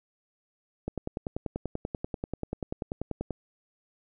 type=click train; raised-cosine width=2 ms; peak=-18 dBFS; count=26; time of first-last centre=0.88-3.307 s; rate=10.3 Hz; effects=none